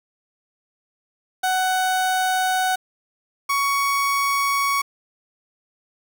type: tone pair in turn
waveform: 30% pulse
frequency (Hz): 746 / 1117.7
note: F#5 / C#6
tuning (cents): +14 / +14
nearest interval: perfect fifth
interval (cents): 700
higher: second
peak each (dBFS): -16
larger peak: neither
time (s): 1.43-2.76 / 3.49-4.82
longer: neither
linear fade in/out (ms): 10
effects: 7-bit